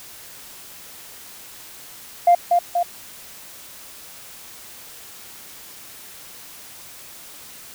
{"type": "tone with echo", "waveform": "sine", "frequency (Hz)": 698.5, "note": "F5", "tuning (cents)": 0, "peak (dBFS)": -8, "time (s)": [2.27, 2.35], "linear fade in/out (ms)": 5, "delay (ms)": 240, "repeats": 2, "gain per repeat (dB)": -4, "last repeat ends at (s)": 2.83, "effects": ["tanh soft clip ceiling -6 dBFS", "white hiss -41 dBFS RMS until 7.74 s"]}